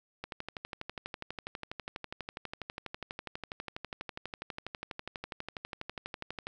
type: click train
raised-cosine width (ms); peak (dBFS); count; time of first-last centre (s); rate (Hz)
0.3; -22; 77; 0.24-6.47; 12.2
effects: none